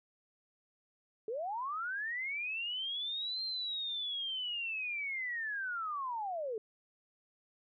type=linear two-way sweep; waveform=sine; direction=up then down; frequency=415.3 to 4184 to 415.3 Hz; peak=-35 dBFS; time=1.28-6.58 s; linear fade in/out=2 ms; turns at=3.43 s; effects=none